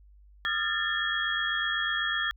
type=tone cluster; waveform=sine; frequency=1225 / 1381 / 1692 / 1780 / 3301 Hz; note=D#6 / F6 / G#6 / A6 / G#7; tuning=-27 / -20 / +32 / +20 / -11 cents; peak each=-37 / -34 / -37 / -29 / -32 dBFS; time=0.45-2.31 s; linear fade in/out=0 ms; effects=added 50 Hz sine -52 dBFS peak until 2.36 s